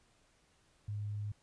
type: tone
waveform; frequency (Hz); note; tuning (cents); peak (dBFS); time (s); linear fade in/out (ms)
sine; 103.83; G#2; 0; -36; 0.88-1.32; 5
effects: pink hiss -70 dBFS RMS until 1.42 s + resampled to 22050 Hz